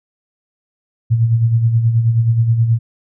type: tone with tremolo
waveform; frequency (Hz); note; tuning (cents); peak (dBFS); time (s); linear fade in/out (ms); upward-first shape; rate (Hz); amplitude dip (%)
sine; 115.1; A#2; -22; -8; 1.1-2.79; 20; sine; 9.4; 55
effects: none